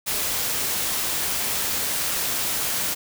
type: noise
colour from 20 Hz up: white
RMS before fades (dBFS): -25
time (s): 0.06-2.95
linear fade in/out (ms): 20
effects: none